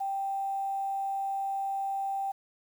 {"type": "tone with quantisation", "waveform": "sine", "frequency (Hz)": 784, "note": "G5", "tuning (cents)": 0, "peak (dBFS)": -29, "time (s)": [0, 2.32], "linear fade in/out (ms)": 10, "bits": 9, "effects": []}